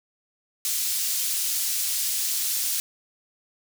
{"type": "high-pass noise", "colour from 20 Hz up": "pink", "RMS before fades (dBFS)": -26, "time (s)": [0.65, 2.8], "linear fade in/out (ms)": 0, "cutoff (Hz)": 5500, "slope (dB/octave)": 12, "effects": []}